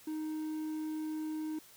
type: tone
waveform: triangle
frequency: 311.1 Hz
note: D#4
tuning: in tune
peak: -33 dBFS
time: 0.07-1.59 s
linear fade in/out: 5 ms
effects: white hiss -58 dBFS RMS until 1.76 s